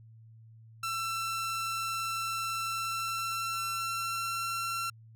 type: tone with pitch glide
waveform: sawtooth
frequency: 1341 to 1357.4 Hz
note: E6 to F6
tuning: +29 to -50 cents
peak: -28 dBFS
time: 0.83-4.9 s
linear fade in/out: 5 ms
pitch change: +21 cents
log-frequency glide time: 2.66-4.51 s
effects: added 112 Hz sine -51 dBFS peak until 5.15 s